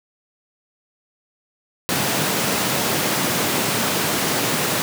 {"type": "high-pass noise", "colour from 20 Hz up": "pink", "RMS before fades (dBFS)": -21, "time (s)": [1.89, 4.82], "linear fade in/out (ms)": 0, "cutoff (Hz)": 130, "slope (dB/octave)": 24, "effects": []}